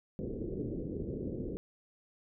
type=low-pass noise; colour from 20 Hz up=white; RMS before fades=-38 dBFS; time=0.19-1.57 s; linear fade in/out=0 ms; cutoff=460 Hz; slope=48 dB/octave; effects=none